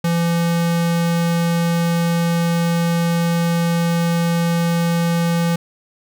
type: tone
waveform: square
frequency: 169.3 Hz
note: E3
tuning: 46 cents sharp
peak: -16 dBFS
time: 0.04-5.56 s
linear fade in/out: 5 ms
effects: none